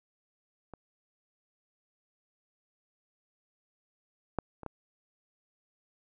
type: clicks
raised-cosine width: 1 ms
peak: -30 / -15 / -29 / -23 dBFS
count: 4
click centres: 0.737 / 4.387 / 4.633 / 4.663 s
effects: none